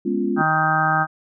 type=chord; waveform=sine; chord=C# dominant seventh; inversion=second; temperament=equal; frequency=207.7 / 246.9 / 277.2 / 349.2 Hz; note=G#3 / B3 / C#4 / E#4; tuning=0 / 0 / 0 / 0 cents; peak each=-24 / -25 / -25 / -24 dBFS; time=0.05-0.42 s; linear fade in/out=10 ms
type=harmonic tone; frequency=156.9 Hz; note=D#3; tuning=15 cents sharp; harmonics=1 / 2 / 4 / 5 / 6 / 7 / 8 / 9 / 10; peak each=-25 / -32 / -31 / -21 / -30 / -33 / -21 / -30 / -22 dBFS; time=0.36-1.07 s; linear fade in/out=50 ms
effects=none